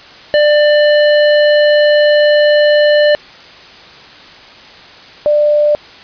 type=tone pair in turn; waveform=square / sine; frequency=594 / 594 Hz; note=D5 / D5; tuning=+20 / +20 cents; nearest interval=unison; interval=0 cents; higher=neither; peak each=-7 dBFS; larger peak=neither; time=0.34-3.15 / 5.26-5.75 s; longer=first; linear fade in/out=0 ms; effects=white hiss -36 dBFS RMS until 6.03 s + resampled to 11025 Hz